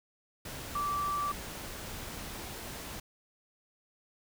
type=tone in noise; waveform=sine; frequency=1164 Hz; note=D6; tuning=16 cents flat; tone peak=-30 dBFS; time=0.75-1.32 s; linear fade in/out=5 ms; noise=pink; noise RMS=-42 dBFS; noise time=0.45-3 s; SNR=+9 dB; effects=none